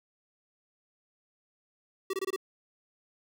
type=tone bursts; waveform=square; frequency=383.1 Hz; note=G4; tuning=40 cents flat; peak=-30 dBFS; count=5; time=2.1-2.362 s; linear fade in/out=5 ms; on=34 ms; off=23 ms; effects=none